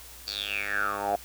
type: tone with band-pass filter sweep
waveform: 10% pulse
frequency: 101.3 Hz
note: G#2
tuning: 43 cents flat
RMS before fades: -30 dBFS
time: 0.27-1.16 s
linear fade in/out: 5 ms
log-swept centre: 4700 to 690 Hz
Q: 9.5
effects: added 60 Hz sine -51 dBFS peak until 1.24 s + white hiss -47 dBFS RMS until 1.24 s